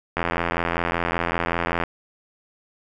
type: click train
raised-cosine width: 0.5 ms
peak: -7 dBFS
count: 143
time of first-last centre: 0.17-1.837 s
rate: 85.2 Hz
effects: none